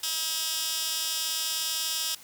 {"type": "tone with high-pass filter", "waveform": "15% pulse", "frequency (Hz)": 320.2, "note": "D#4", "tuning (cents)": 50, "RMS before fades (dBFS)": -30, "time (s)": [0.03, 2.15], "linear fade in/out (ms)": 5, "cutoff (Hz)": 4200, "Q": 1.1, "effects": ["white hiss -50 dBFS RMS until 2.23 s"]}